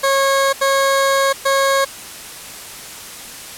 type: tone bursts at uneven times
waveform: 20% pulse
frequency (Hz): 546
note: C#5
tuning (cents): -26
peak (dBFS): -8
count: 3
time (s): 0.03-0.53 / 0.61-1.33 / 1.45-1.85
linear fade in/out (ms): 10
effects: white hiss -33 dBFS RMS until 3.57 s + low-pass 12000 Hz 12 dB/octave